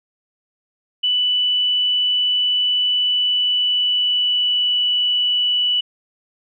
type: tone with pitch glide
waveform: sine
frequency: 2976 to 2959 Hz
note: F#7 to F#7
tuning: +9 to -1 cents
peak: -15 dBFS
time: 1.03-5.81 s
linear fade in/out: 10 ms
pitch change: -10 cents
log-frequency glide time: 2.98-4.75 s
effects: none